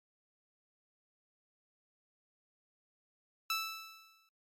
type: tone with exponential decay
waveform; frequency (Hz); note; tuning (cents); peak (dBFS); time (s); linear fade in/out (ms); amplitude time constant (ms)
15% pulse; 1318; E6; -1; -24; 3.5-4.29; 2; 170
effects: MP3 64 kbps